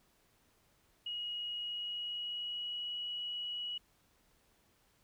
sine tone with pitch glide, 2894 to 2923 Hz, F#7 to F#7, -39 to -22 cents, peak -37 dBFS, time 1.06-3.78 s, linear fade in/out 5 ms, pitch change +17 cents, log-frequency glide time 1.55-3.02 s, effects pink hiss -71 dBFS RMS until 5.03 s

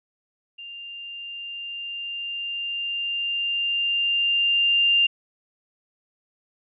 sine tone with level ramp, 2794 Hz, F7, in tune, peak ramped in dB -36 to -15 dBFS, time 0.58-5.07 s, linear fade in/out 10 ms, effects none

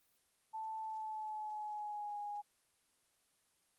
sine tone with pitch glide, 880 to 825.8 Hz, A5 to G#5, 0 to -10 cents, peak -40 dBFS, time 0.53-2.42 s, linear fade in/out 20 ms, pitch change -110 cents, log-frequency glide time 0.8-2.18 s, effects white hiss -75 dBFS RMS until 3.78 s + Opus 24 kbps

